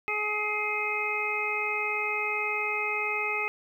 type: harmonic tone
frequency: 421.4 Hz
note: G#4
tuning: 25 cents sharp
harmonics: 1 / 2 / 3 / 5 / 6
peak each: -36 / -36 / -35 / -32 / -30 dBFS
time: 0.08-3.48 s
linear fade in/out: 0 ms
effects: 10-bit